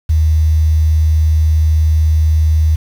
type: tone with quantisation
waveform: sine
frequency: 78.2 Hz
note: D#2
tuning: 9 cents sharp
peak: -8 dBFS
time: 0.09-2.76 s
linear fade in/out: 10 ms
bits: 6
effects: none